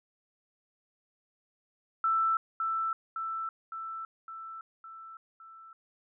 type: tone with echo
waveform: sine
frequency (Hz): 1327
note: E6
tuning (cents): +11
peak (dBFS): -24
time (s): 2.04-2.37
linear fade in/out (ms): 2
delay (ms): 560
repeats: 6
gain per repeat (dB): -4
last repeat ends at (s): 5.73
effects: none